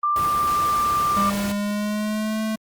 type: tone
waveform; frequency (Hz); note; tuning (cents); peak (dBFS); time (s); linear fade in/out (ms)
sine; 1185; D6; +15; -18; 0.03-1.3; 5
type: noise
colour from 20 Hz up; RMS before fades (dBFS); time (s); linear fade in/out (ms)
pink; -31; 0.16-1.52; 2
type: tone with pitch glide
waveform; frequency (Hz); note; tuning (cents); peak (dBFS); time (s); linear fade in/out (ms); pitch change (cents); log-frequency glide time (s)
square; 201.5 to 218.5; G3 to A3; +48 to -12; -23; 1.16-2.56; 10; +140; 1.41-2.42
effects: high-pass 60 Hz 12 dB/octave + Opus 32 kbps